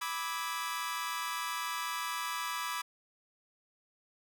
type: chord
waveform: sawtooth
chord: E dominant seventh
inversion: second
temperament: equal with one note detuned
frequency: 987.8 / 1174.7 / 1294.4 / 1661.2 Hz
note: B5 / D6 / E6 / G#6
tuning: 0 / 0 / -32 / 0 cents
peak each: -35 / -35 / -38 / -39 dBFS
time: 0.01-2.82 s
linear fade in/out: 10 ms
effects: none